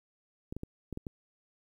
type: clicks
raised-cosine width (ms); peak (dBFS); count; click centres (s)
3; -25; 6; 0.525 / 0.566 / 0.634 / 0.927 / 0.974 / 1.068
effects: 10-bit